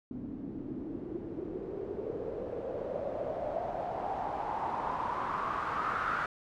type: noise with low-pass filter sweep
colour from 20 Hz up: white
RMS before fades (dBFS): -36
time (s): 0.11-6.26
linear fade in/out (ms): 2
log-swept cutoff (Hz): 250 to 1400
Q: 5.4
effects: none